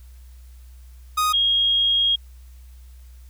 45% pulse / sine tone pair in turn, 1244.5 / 3265 Hz, D#6 / G#7, 0 / -30 cents, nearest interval octave + perfect fourth, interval 1670 cents, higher second, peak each -18 / -16 dBFS, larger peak second, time 1.17-1.33 / 1.33-2.16 s, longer second, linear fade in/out 10 ms, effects added 62 Hz sine -41 dBFS peak until 3.29 s + white hiss -59 dBFS RMS until 3.29 s

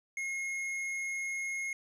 sine tone with hard clipping, 2157 Hz, C#7, 48 cents flat, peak -35 dBFS, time 0.17-1.73 s, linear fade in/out 2 ms, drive 8 dB, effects none

